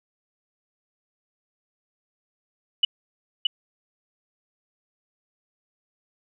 sine tone with echo, 2960 Hz, F#7, in tune, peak -14 dBFS, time 2.83-2.85 s, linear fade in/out 5 ms, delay 620 ms, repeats 1, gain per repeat -3 dB, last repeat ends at 3.47 s, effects none

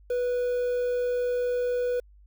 triangle tone with quantisation, 491.8 Hz, B4, 7 cents flat, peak -22 dBFS, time 0.1-2 s, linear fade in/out 5 ms, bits 8, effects added 50 Hz sine -51 dBFS peak until 2.26 s

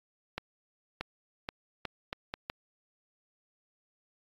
accelerating click train, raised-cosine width 0.3 ms, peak -18 dBFS, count 7, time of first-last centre 0.38-2.499 s, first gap 630 ms, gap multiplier 0.76, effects AAC 32 kbps

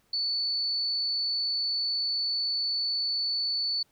sine tone, 4471 Hz, C#8, 14 cents sharp, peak -26 dBFS, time 0.13-3.83 s, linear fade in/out 5 ms, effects pink hiss -68 dBFS RMS until 3.91 s

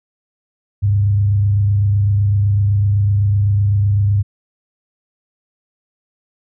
sine tone with frequency modulation, 101 Hz, G#2, 48 cents flat, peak -11 dBFS, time 0.82-4.23 s, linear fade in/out 20 ms, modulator 27.9 Hz, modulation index 0.3, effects none

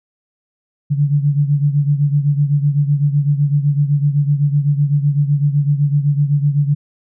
sine beating tone pair, 142.8 / 150.7 Hz, D3 / D3, -48 / +45 cents, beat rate 7.9 Hz, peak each -13 / -18 dBFS, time 0.9-6.75 s, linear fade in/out 20 ms, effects none

